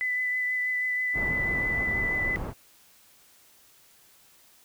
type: tone with vibrato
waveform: sine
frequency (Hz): 2000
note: B6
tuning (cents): +21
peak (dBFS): -25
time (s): 0.01-2.36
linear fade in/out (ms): 0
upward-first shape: triangle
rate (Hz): 6.2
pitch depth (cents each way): 15
type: low-pass noise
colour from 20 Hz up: pink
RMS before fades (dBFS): -34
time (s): 1.13-2.54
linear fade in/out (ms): 50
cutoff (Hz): 990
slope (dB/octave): 12
effects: white hiss -58 dBFS RMS until 4.64 s